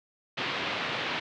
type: band-pass noise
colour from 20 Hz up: white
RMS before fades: -32 dBFS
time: 0.37-1.2 s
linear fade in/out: 10 ms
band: 110 to 3500 Hz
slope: 24 dB/octave
effects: low-pass 6000 Hz 12 dB/octave